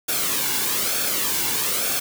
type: noise with flanger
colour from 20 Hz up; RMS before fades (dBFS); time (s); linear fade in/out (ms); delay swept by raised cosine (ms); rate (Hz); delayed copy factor
white; -23; 0.08-2; 10; 1 to 1.62; 1.1; -0.55
effects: none